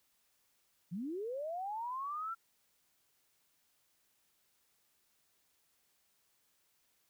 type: linear sweep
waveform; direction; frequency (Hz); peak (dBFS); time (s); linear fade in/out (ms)
sine; up; 155.56 to 1373; -37; 0.91-2.35; 20
effects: white hiss -75 dBFS RMS until 7.09 s